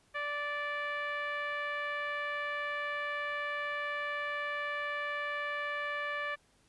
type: tone with low-pass filter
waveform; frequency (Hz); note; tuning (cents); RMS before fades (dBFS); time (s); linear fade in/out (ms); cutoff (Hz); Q
10% pulse; 584; D5; -10; -36; 0.14-6.36; 20; 1900; 1.9
effects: pink hiss -68 dBFS RMS until 6.68 s + resampled to 24000 Hz